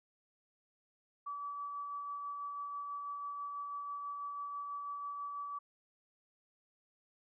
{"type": "tone with tremolo", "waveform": "sine", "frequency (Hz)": 1149, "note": "D6", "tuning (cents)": -38, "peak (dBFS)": -38, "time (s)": [1.26, 5.59], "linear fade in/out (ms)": 10, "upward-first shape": "sine", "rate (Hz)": 6.1, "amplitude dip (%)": 25, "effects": []}